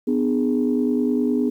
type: chord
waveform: sine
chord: G# diminished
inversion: first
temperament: just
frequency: 249.2 / 299 / 415.3 Hz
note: B3 / D4 / G#4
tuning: +16 / +31 / 0 cents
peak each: -19 / -23 / -24 dBFS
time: 0.07-1.5 s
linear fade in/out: 10 ms
effects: tanh soft clip ceiling -9 dBFS + 9-bit